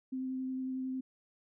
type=tone with vibrato; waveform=sine; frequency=260 Hz; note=C4; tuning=11 cents flat; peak=-34 dBFS; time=0.12-1.01 s; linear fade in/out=10 ms; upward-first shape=sine; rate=11 Hz; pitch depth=10 cents each way; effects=none